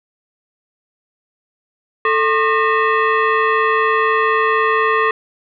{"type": "tone with frequency modulation", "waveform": "sine", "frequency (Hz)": 317.5, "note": "D#4", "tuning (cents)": 35, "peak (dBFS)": -12, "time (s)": [2.05, 5.11], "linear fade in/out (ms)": 2, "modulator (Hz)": 759, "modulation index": 2.4, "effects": []}